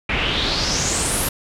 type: noise with low-pass filter sweep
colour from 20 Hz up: pink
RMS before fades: -21 dBFS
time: 0.09-1.29 s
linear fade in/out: 5 ms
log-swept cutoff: 2400 to 12000 Hz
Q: 4.4
effects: none